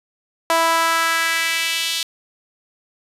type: tone with high-pass filter sweep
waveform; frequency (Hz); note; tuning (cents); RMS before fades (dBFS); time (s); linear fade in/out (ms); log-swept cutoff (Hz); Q
sawtooth; 329.6; E4; 0; -19; 0.5-2.03; 0; 800 to 3600; 2.1
effects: resampled to 32000 Hz